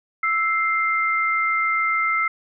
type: tone pair together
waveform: sine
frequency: 1319.9 / 2093 Hz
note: E6 / C7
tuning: +2 / 0 cents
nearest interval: minor sixth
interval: 798 cents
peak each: -21 dBFS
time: 0.23-2.28 s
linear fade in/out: 5 ms
effects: none